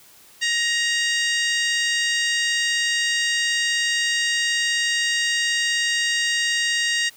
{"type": "harmonic tone", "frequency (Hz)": 939, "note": "A#5", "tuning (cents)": 12, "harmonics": [2, 3, 4, 5, 6, 7, 8, 9], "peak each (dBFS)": [-22, -26, -28, -30, -32, -33, -34, -35], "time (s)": [0.41, 7.1], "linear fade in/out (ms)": 20, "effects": ["white hiss -50 dBFS RMS until 7.16 s"]}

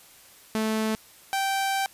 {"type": "tone pair in turn", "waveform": "sawtooth", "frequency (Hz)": [218.8, 779.7], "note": ["A3", "G5"], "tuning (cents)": [-9, -10], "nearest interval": "octave + minor seventh", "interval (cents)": 2199, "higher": "second", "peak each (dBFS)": -20, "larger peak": "neither", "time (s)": [[0.55, 0.95], [1.33, 1.86]], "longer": "second", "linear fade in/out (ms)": 0, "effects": ["white hiss -52 dBFS RMS until 1.93 s", "resampled to 32000 Hz"]}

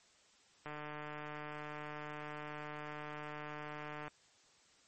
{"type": "click train", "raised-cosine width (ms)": 0.5, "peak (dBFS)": -30, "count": 514, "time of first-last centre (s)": [0.66, 4.08], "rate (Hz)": 150, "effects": ["white hiss -67 dBFS RMS until 4.87 s", "MP3 32 kbps"]}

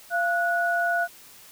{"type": "tone pair together", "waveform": "sine", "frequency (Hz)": [689.7, 1467], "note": ["F5", "F#6"], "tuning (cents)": [-22, -15], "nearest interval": "octave + minor second", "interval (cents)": 1307, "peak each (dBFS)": -24, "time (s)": [0.1, 1.08], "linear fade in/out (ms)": 50, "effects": ["white hiss -49 dBFS RMS until 1.51 s"]}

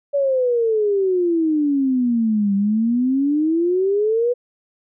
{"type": "exponential two-way sweep", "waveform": "sine", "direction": "down then up", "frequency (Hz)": [574, 196, 495.5], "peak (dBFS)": -15, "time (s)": [0.13, 4.34], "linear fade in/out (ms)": 20, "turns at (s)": 2.55, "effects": []}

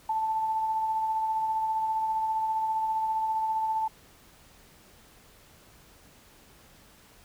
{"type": "tone with tremolo", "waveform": "sine", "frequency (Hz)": 880, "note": "A5", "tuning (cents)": 0, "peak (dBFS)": -24, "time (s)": [0.09, 3.88], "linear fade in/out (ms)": 5, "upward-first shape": "sine", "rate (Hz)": 15, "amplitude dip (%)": 30, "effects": ["pink hiss -56 dBFS RMS until 7.24 s"]}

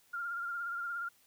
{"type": "tone with vibrato", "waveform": "sine", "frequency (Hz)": 1396.9, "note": "F6", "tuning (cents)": 0, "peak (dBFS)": -35, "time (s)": [0.13, 1.09], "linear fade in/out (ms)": 10, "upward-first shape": "sine", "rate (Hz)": 17, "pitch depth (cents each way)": 34, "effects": ["white hiss -67 dBFS RMS until 1.26 s"]}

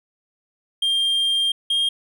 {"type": "tone pair in turn", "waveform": "triangle", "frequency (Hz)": [3197, 3225], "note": ["G7", "G7"], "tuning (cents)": [33, 48], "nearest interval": "unison", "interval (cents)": 15, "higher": "second", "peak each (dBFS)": -16, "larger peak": "neither", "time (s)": [[0.82, 1.52], [1.7, 1.89]], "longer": "first", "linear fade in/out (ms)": 5, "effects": []}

